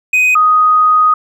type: tone pair in turn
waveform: triangle / sine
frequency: 2503 / 1247.5 Hz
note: D#7 / D#6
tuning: +10 / +4 cents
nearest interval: octave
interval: 1206 cents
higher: first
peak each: -6 dBFS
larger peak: neither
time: 0.13-0.35 / 0.35-1.14 s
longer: second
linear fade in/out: 5 ms
effects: none